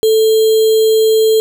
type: tone with sample-and-hold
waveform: sine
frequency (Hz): 440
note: A4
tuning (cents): 0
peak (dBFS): -7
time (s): 0.03-1.4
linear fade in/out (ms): 0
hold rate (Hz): 3675
effects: none